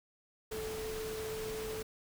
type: tone in noise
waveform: sine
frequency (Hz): 437.1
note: A4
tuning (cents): -11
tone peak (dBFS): -38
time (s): 0.51-1.83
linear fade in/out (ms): 10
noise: pink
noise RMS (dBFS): -44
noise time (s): 0.51-1.83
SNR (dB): +3
effects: none